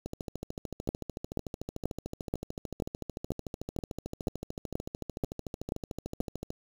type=two click trains; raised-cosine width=2 ms; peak=-23 / -16 dBFS; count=88 / 12; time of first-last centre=0.06-6.504 / 0.89-6.204 s; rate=13.5 / 2.07 Hz; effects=7-bit